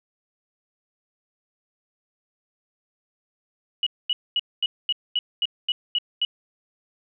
sine tone bursts, 2926 Hz, F#7, 20 cents flat, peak -19 dBFS, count 10, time 3.83-6.25 s, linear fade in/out 2 ms, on 35 ms, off 230 ms, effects none

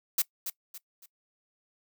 blue noise with echo, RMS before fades -25 dBFS, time 0.18-0.22 s, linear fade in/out 5 ms, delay 280 ms, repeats 3, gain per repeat -9 dB, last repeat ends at 1.06 s, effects noise-tail reverb RT60 0.1 s tail -21 dB re dry

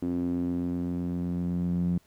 sawtooth tone with band-pass filter sweep, 87.8 Hz, F2, 10 cents sharp, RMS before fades -29 dBFS, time 0.02-1.98 s, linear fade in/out 5 ms, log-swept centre 280 to 180 Hz, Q 4.7, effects pink hiss -64 dBFS RMS until 2.06 s

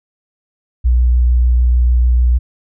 sine tone with vibrato, 60.9 Hz, B1, 24 cents flat, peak -8 dBFS, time 0.84-2.39 s, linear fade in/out 20 ms, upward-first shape sine, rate 6.7 Hz, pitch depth 12 cents each way, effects none

